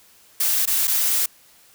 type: noise with dropouts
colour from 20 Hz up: blue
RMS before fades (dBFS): -20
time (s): 0.4-1.26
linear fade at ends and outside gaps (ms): 5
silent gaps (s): 0.656-0.674 / 0.873-0.877
effects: white hiss -53 dBFS RMS until 1.74 s